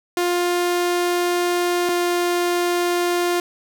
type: tone pair in turn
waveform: sawtooth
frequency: 352.2 / 351 Hz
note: F4 / F4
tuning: +15 / +9 cents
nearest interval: unison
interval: 6 cents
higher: first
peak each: -14 dBFS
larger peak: neither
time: 0.17-1.89 / 1.89-3.4 s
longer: first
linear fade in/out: 2 ms
effects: none